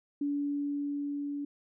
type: tone with level ramp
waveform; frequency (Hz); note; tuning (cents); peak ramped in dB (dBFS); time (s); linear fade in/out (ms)
sine; 286.7; D4; -42; -28 to -33; 0.21-1.45; 5
effects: none